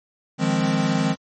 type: chord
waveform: square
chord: F minor seventh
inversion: third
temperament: equal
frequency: 155.56 / 174.61 / 207.7 / 261.6 Hz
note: Eb3 / F3 / Ab3 / C4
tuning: 0 / 0 / 0 / 0 cents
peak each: -25 dBFS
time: 0.38-1.16 s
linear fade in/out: 50 ms
effects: MP3 32 kbps